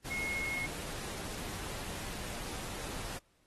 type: tone in noise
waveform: sine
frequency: 2166 Hz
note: C#7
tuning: 41 cents flat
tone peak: -34 dBFS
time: 0.1-0.67 s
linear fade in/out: 20 ms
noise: pink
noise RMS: -42 dBFS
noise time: 0.04-3.19 s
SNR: +5 dB
effects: pink hiss -72 dBFS RMS until 3.46 s + AAC 32 kbps